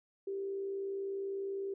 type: tone with frequency modulation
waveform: sine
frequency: 392 Hz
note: G4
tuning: in tune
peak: -35 dBFS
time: 0.27-1.74 s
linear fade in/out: 5 ms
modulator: 60 Hz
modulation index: 0.29
effects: none